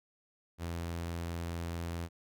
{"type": "tone", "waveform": "sawtooth", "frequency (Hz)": 84.7, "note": "E2", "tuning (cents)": 48, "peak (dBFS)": -32, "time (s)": [0.58, 2.09], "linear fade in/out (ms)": 50, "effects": []}